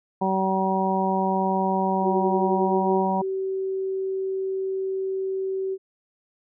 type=harmonic tone; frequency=190.6 Hz; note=G3; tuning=48 cents flat; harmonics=1 / 2 / 3 / 4 / 5; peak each=-25 / -28 / -30 / -26 / -26 dBFS; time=0.21-3.22 s; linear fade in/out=10 ms
type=tone with pitch glide; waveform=sine; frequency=370 to 382.6 Hz; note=F#4 to G4; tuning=0 to -42 cents; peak=-24 dBFS; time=2.01-5.78 s; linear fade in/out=50 ms; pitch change=+58 cents; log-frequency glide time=2.51-3.26 s
effects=none